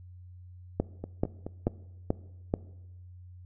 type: two click trains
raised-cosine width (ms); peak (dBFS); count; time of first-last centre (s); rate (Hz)
2; -12 / -22; 5 / 4; 0.8-2.539 / 1.04-1.678; 2.3 / 4.7
effects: noise-tail reverb RT60 1.0 s tail -20 dB re dry + added 90 Hz sine -46 dBFS peak until 3.45 s